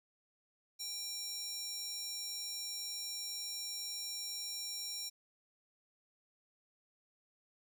square tone with high-pass filter, 794 Hz, G5, 22 cents sharp, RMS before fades -42 dBFS, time 0.79-5.1 s, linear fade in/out 20 ms, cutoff 5400 Hz, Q 3.1, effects none

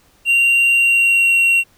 triangle tone with pitch glide, 2764 to 2742 Hz, F7 to F7, -19 to -32 cents, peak -9 dBFS, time 0.25-1.64 s, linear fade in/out 50 ms, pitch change -13 cents, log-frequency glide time 0.74-1.37 s, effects pink hiss -54 dBFS RMS until 1.77 s

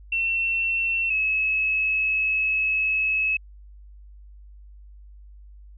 sine tone pair in turn, 2703 / 2581 Hz, E7 / E7, +43 / -37 cents, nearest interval minor second, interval 80 cents, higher first, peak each -21 / -20 dBFS, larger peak second, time 0.12-1.1 / 1.1-3.37 s, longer second, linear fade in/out 5 ms, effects added 50 Hz sine -43 dBFS peak until 5.77 s

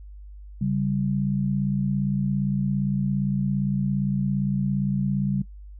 sine tone pair together, 138.73 / 196.2 Hz, C#3 / G3, +2 / +2 cents, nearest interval tritone, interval 600 cents, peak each -24 dBFS, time 0.61-5.42 s, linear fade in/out 5 ms, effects noise-tail reverb RT60 0.1 s tail -18 dB re dry + added 50 Hz sine -39 dBFS peak until 5.79 s

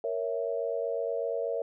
sine chord, A# diminished, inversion none, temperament equal, 466.2 / 554.4 / 659.3 Hz, A#4 / C#5 / E5, 0 / 0 / 0 cents, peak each -32 / -33 / -34 dBFS, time 0.04-1.62 s, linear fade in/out 2 ms, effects none

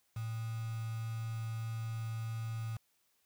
sine tone with quantisation, 112.7 Hz, A2, 42 cents sharp, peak -36 dBFS, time 0.16-2.77 s, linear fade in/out 5 ms, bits 8, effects white hiss -75 dBFS RMS until 3.25 s

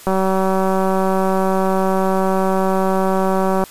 click train, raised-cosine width 1 ms, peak -5 dBFS, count 679, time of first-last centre 0.07-3.638 s, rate 190 Hz, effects white hiss -40 dBFS RMS until 3.7 s + resampled to 32000 Hz

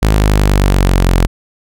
sawtooth linear sweep, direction down, 53.4 to 43.22 Hz, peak -4 dBFS, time 0.02-1.27 s, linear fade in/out 10 ms, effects none

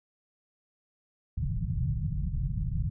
white low-pass noise, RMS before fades -30 dBFS, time 1.37-2.9 s, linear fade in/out 5 ms, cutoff 160 Hz, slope 48 dB/octave, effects none

